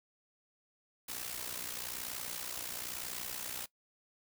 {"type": "noise with amplitude modulation", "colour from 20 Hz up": "white", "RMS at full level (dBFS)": -38, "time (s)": [1.08, 3.66], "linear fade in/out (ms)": 10, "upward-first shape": "sine", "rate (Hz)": 61, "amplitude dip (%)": 70, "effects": ["noise-tail reverb RT60 0.1 s tail -20 dB re dry"]}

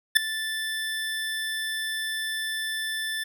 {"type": "tone with ADSR envelope", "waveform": "25% pulse", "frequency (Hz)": 1760, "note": "A6", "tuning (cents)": 0, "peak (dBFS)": -7, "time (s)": [0.15, 3.24], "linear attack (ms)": 18, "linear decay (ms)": 4, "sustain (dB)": -17, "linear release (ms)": 10, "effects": []}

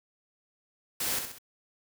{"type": "noise with echo", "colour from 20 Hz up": "white", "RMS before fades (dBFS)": -31, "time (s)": [1, 1.19], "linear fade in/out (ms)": 5, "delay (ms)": 65, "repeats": 3, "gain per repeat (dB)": -6, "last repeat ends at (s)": 1.385, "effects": []}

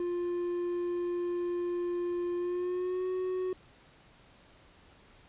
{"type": "tone with pitch glide", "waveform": "triangle", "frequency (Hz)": [350.9, 369.6], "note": ["F4", "F#4"], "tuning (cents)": [8, -2], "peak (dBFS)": -28, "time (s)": [0, 3.53], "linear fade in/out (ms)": 2, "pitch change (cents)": 90, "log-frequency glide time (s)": [2.36, 3.07], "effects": ["pink hiss -59 dBFS RMS until 5.28 s", "resampled to 8000 Hz"]}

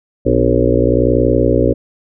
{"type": "harmonic tone with a mistuned harmonic", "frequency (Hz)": 61, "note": "B1", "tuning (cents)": -21, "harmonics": [1, 2, 4, 5, 6, 7, 8, 9], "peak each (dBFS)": [-18, -18, -18, -18, -18, -18, -18, -18], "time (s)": [0.25, 1.74], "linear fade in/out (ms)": 20, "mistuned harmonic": 4, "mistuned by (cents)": 69, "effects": []}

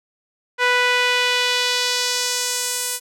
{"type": "tone with band-pass filter sweep", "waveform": "sawtooth", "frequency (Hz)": 493.9, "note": "B4", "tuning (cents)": 0, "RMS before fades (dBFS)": -20, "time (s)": [0.58, 3], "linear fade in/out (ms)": 50, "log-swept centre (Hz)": [1800, 10000], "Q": 1.3, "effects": []}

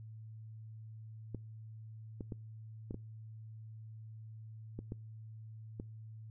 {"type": "clicks", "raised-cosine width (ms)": 3, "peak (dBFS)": -28, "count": 8, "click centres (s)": [1.347, 2.208, 2.322, 2.909, 2.944, 4.79, 4.921, 5.799], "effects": ["noise-tail reverb RT60 0.4 s tail -25 dB re dry", "added 110 Hz sine -47 dBFS peak until 6.3 s"]}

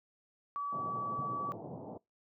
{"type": "tone", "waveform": "sine", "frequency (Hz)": 1145, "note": "D6", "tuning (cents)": -44, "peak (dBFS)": -34, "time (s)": [0.56, 1.52], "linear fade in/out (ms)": 0}
{"type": "band-pass noise", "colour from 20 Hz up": "pink", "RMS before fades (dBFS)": -45, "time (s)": [0.72, 1.98], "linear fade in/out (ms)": 10, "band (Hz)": [110, 880], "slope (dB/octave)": 48}
{"type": "tone with exponential decay", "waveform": "sine", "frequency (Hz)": 146.83, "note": "D3", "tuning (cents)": 0, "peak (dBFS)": -35, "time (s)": [1.19, 1.27], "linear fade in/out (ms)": 2, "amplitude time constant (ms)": 16}
{"effects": ["noise-tail reverb RT60 0.2 s tail -24 dB re dry"]}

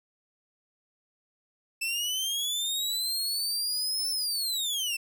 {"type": "linear two-way sweep", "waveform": "sawtooth", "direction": "up then down", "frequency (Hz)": [2637, 5320, 2637], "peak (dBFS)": -25, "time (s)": [1.81, 4.97], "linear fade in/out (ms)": 10, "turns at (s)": 4.1, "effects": []}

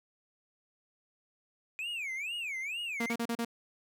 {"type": "tone with vibrato", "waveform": "triangle", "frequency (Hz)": 2435, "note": "D#7", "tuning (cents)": -38, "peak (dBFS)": -33, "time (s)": [1.79, 3.13], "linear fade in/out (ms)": 0, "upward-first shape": "sine", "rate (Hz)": 2.2, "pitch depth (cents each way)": 290}
{"type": "tone bursts", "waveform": "sawtooth", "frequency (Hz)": 233.1, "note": "A#3", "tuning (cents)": 0, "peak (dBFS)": -27, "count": 5, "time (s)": [3, 3.449], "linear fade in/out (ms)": 5, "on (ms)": 61, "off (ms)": 36}
{"effects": []}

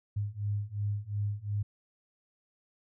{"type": "beating tone pair", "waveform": "sine", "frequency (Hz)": [101.5, 104.3], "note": ["G#2", "G#2"], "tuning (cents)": [-39, 8], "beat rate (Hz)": 2.8, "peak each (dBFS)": [-34, -33], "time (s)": [0.16, 1.63], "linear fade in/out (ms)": 10, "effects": []}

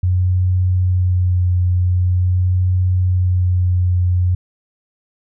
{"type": "tone with vibrato", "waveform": "sine", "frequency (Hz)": 90.7, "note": "F#2", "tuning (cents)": -34, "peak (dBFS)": -12, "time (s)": [0.03, 4.35], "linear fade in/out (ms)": 5, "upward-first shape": "sine", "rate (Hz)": 0.45, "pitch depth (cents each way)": 17, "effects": []}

